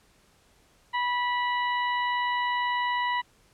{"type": "harmonic tone", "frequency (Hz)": 979, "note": "B5", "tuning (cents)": -15, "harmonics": [1, 2, 3, 4], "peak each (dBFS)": [-26, -30, -37, -42], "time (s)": [0.93, 3.22], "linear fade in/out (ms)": 20, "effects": ["pink hiss -62 dBFS RMS until 3.53 s", "low-pass 11000 Hz 12 dB/octave"]}